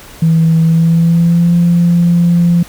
sine tone with pitch glide, 162.8 to 172.28 Hz, E3 to F3, -21 to -23 cents, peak -5 dBFS, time 0.22-2.63 s, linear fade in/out 5 ms, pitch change +98 cents, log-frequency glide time 0.63-1.53 s, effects tanh soft clip ceiling -2 dBFS + pink hiss -35 dBFS RMS until 2.68 s

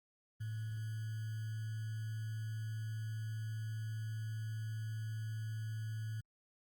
sine tone with sample-and-hold, 110 Hz, A2, in tune, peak -38 dBFS, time 0.4-6.21 s, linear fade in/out 10 ms, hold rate 1575 Hz, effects Opus 32 kbps

